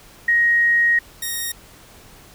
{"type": "tone pair in turn", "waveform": ["sine", "5% pulse"], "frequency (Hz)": [1880, 1865.9], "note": ["A#6", "A#6"], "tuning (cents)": [14, 1], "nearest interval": "unison", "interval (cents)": 13, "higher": "first", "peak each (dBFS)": -13, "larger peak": "neither", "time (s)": [[0.28, 0.99], [1.22, 1.52]], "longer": "first", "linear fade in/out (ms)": 5, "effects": ["pink hiss -46 dBFS RMS until 2.34 s"]}